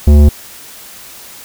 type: tone with tanh clipping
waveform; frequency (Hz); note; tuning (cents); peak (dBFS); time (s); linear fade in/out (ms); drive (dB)
sine; 73.42; D2; 0; -4; 0.07-0.29; 5; 14
effects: white hiss -34 dBFS RMS until 1.44 s